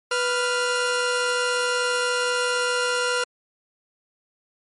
sawtooth tone pair together, 493.9 / 1396.9 Hz, B4 / F6, 0 / 0 cents, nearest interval octave + tritone, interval 1800 cents, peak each -20 dBFS, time 0.11-3.24 s, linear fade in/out 5 ms, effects MP3 48 kbps

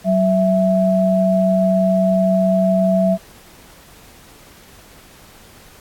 sine tone pair together, 188 / 660.5 Hz, F#3 / E5, +28 / +3 cents, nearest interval octave + minor seventh, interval 2175 cents, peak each -15 dBFS, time 0.04-3.18 s, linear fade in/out 50 ms, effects pink hiss -45 dBFS RMS until 5.8 s + AAC 64 kbps

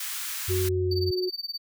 white high-pass noise, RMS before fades -33 dBFS, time 0-0.69 s, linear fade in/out 5 ms, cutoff 1100 Hz, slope 24 dB/octave
sine tone with vibrato, 91.3 Hz, F#2, 23 cents flat, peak -26 dBFS, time 0.48-1.11 s, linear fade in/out 5 ms, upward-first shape sine, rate 17 Hz, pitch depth 18 cents each way
sine tone with pitch glide, 370 to 366.4 Hz, F#4 to F#4, 0 to -17 cents, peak -25 dBFS, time 0.49-1.3 s, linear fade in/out 20 ms, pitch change -17 cents, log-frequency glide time 0.72-0.86 s
triangle tone with tremolo, 4592 Hz, D8, 40 cents flat, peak -27 dBFS, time 0.91-1.58 s, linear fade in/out 5 ms, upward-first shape sine, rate 19 Hz, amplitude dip 95%
effects none

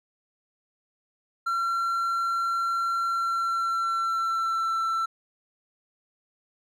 triangle tone with pitch glide, 1363 to 1338 Hz, F6 to E6, -43 to +25 cents, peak -22 dBFS, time 1.46-5.06 s, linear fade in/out 10 ms, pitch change -32 cents, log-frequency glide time 3.06-4.76 s, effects none

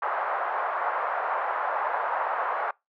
pink band-pass noise, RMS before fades -28 dBFS, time 0.02-2.71 s, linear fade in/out 5 ms, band 650 to 1400 Hz, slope 24 dB/octave, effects noise-tail reverb RT60 0.2 s tail -24 dB re dry + high-pass 400 Hz 12 dB/octave

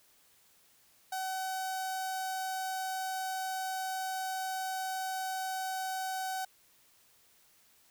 sawtooth tone with notch filter, 757 Hz, F#5, 39 cents sharp, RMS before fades -36 dBFS, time 1.12-6.45 s, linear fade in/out 5 ms, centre 2500 Hz, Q 1.2, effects white hiss -65 dBFS RMS until 7.9 s

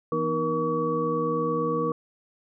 sine tone cluster, 164.4 / 244.4 / 313.1 / 473.9 / 1134 Hz, E3 / B3 / D#4 / A#4 / C#6, -4 / -18 / +11 / +28 / +39 cents, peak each -32 / -33 / -32 / -26 / -29 dBFS, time 0.12-1.92 s, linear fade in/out 2 ms, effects none

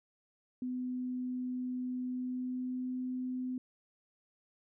sine tone with pitch glide, 251.7 to 254 Hz, B3 to B3, +33 to +49 cents, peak -34 dBFS, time 0.62-3.58 s, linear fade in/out 2 ms, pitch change +16 cents, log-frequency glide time 2.03-2.97 s, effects none

